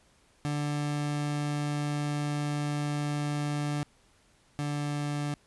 30% pulse tone pair in turn, 146.83 / 146.15 Hz, D3 / D3, 0 / -8 cents, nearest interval unison, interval 8 cents, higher first, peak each -26 / -27 dBFS, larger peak first, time 0.45-3.83 / 4.59-5.34 s, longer first, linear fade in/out 0 ms, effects pink hiss -64 dBFS RMS until 5.46 s + resampled to 24000 Hz

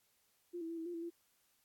sine tone with pitch steps, 349.5 / 327.9 / 334 / 325.7 / 349.4 / 333.1 / 340.6 Hz, F4 / E4 / E4 / E4 / F4 / E4 / F4, +1 / -9 / +23 / -21 / +1 / +18 / -43 cents, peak -40 dBFS, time 0.53-1.104 s, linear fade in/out 20 ms, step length 82 ms, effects white hiss -75 dBFS RMS until 1.64 s + AAC 64 kbps

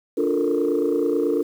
sine chord, Bb major seventh, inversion first, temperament just, 291.4 / 349.6 / 437 / 466.2 Hz, D4 / F4 / A4 / Bb4, -13 / +2 / -12 / 0 cents, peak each -23 dBFS, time 0.17-1.43 s, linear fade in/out 10 ms, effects tanh soft clip ceiling -12 dBFS + 8-bit

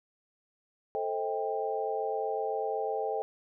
sine chord, A half-diminished seventh, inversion none, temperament just, 440 / 528 / 633.6 / 792 Hz, A4 / C5 / Eb5 / G5, 0 / +16 / +31 / +18 cents, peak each -33 / -37 / -37 / -34 dBFS, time 0.95-3.22 s, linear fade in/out 0 ms, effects none

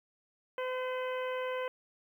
harmonic tone, 510 Hz, C5, 44 cents flat, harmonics 1 / 2 / 3 / 4 / 5 / 6, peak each -34 / -40 / -44 / -46 / -48 / -50 dBFS, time 0.58-1.68 s, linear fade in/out 2 ms, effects 11-bit

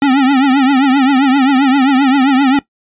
square tone with vibrato, 269.6 Hz, C#4, 48 cents flat, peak -8 dBFS, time 0.02-2.59 s, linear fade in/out 2 ms, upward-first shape triangle, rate 7.6 Hz, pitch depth 130 cents each way, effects noise-tail reverb RT60 0.1 s tail -18 dB re dry + resampled to 8000 Hz

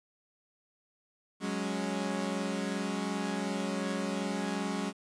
sawtooth chord, F# suspended second, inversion none, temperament equal, 185 / 207.7 / 277.2 Hz, F#3 / G#3 / C#4, 0 / 0 / 0 cents, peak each -32 / -31 / -33 dBFS, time 1.4-4.93 s, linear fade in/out 50 ms, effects resampled to 22050 Hz + 10-bit

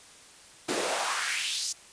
pink noise with high-pass filter sweep, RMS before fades -30 dBFS, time 0.68-1.73 s, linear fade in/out 10 ms, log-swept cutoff 300 to 6300 Hz, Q 2.5, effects white hiss -52 dBFS RMS until 1.92 s + resampled to 22050 Hz

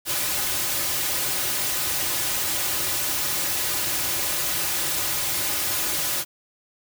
white noise with comb filter, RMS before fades -25 dBFS, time 0.05-6.25 s, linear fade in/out 50 ms, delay 4.4 ms, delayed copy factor -0.65, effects none

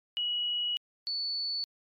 sine tone pair in turn, 2918 / 4460 Hz, F#7 / C#8, -25 / +10 cents, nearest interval perfect fifth, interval 735 cents, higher second, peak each -28 / -30 dBFS, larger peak first, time 0.17-0.77 / 1.07-1.64 s, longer first, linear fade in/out 0 ms, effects MP3 96 kbps

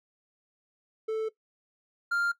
triangle tone pair in turn, 440 / 1396.9 Hz, A4 / F6, 0 / 0 cents, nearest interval octave + minor sixth, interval 2000 cents, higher second, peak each -25 / -23 dBFS, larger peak second, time 1.08-1.29 / 2.11-2.32 s, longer neither, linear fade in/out 10 ms, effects noise-tail reverb RT60 0.1 s tail -18 dB re dry

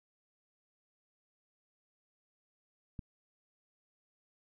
click, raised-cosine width 5 ms, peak -29 dBFS, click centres 2.992 s, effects none

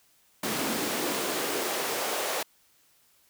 pink noise with high-pass filter sweep, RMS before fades -30 dBFS, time 0.43-2.43 s, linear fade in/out 5 ms, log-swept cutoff 230 to 570 Hz, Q 1.7, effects white hiss -64 dBFS RMS until 3.29 s

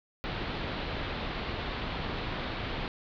pink low-pass noise, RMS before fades -35 dBFS, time 0.24-2.88 s, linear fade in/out 0 ms, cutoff 4200 Hz, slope 48 dB/octave, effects none

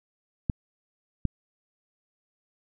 clicks, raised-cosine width 5 ms, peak -12 dBFS, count 2, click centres 0.498 / 1.253 s, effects none

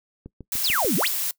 click train, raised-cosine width 3 ms, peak -25 dBFS, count 5, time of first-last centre 0.26-0.848 s, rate 6.8 Hz
blue noise, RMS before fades -26 dBFS, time 0.52-1.31 s, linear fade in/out 2 ms
sine exponential two-way sweep, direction down then up, 5470 to 157.2 to 5470 Hz, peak -21 dBFS, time 0.64-1.08 s, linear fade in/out 2 ms, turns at 0.96 s
effects noise-tail reverb RT60 0.1 s tail -21 dB re dry

